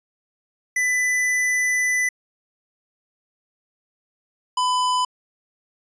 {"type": "tone pair in turn", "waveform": "square", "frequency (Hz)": [1996, 1002], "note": ["B6", "B5"], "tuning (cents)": [18, 25], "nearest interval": "octave", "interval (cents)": 1193, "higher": "first", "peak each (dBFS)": -19, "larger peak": "neither", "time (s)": [[0.76, 2.09], [4.57, 5.05]], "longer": "first", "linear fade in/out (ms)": 5, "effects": ["resampled to 22050 Hz"]}